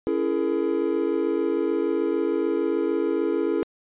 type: chord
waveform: triangle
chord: A# half-diminished seventh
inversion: first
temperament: just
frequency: 279.7 / 335.6 / 419.5 / 466.2 Hz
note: C#4 / E4 / G#4 / A#4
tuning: +16 / +31 / +17 / 0 cents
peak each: -27 / -23 / -24 / -27 dBFS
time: 0.07-3.63 s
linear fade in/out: 0 ms
effects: resampled to 8000 Hz